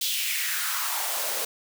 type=noise with high-pass filter sweep; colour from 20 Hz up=white; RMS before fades=-28 dBFS; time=0.01-1.45 s; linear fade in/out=5 ms; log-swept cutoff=3600 to 430 Hz; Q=3; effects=none